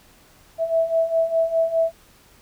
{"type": "beating tone pair", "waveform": "sine", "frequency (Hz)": [653, 657.9], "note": ["E5", "E5"], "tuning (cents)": [-17, -4], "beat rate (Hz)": 4.9, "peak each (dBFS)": [-23, -19], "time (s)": [0.58, 1.92], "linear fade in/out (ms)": 50, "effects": ["pink hiss -53 dBFS RMS until 2.41 s"]}